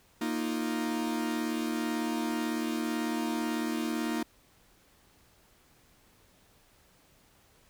45% pulse chord, Bb suspended fourth, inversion none, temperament equal, 233.1 / 311.1 / 349.2 Hz, Bb3 / Eb4 / F4, 0 / 0 / 0 cents, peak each -33 / -33 / -38 dBFS, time 0.21-4.23 s, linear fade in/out 5 ms, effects pink hiss -63 dBFS RMS until 7.69 s

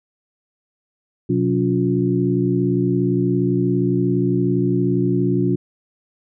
sine tone cluster, 126.6 / 183.9 / 284 / 356.3 Hz, B2 / F#3 / C#4 / F4, +43 / -10 / +42 / +35 cents, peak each -21 dBFS, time 1.29-5.56 s, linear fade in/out 10 ms, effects none

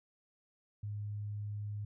sine tone, 103.83 Hz, G#2, in tune, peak -37 dBFS, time 0.83-1.85 s, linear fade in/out 5 ms, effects none

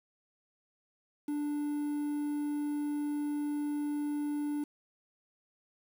triangle tone with quantisation, 293.7 Hz, D4, in tune, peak -29 dBFS, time 1.28-4.64 s, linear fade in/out 5 ms, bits 9, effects none

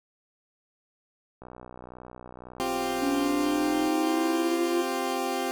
click train, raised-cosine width 1 ms, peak -29 dBFS, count 153, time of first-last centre 1.42-3.876 s, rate 61.9 Hz
20% pulse chord, C suspended fourth, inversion none, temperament equal, 261.6 / 349.2 / 392 Hz, C4 / F4 / G4, 0 / 0 / 0 cents, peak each -27 dBFS, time 2.6-5.51 s, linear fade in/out 0 ms
triangle linear sweep, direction up, 277.2 to 347.6 Hz, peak -23 dBFS, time 3.02-4.82 s, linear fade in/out 10 ms
effects none

